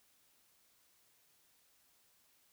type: silence
effects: white hiss -71 dBFS RMS until 2.52 s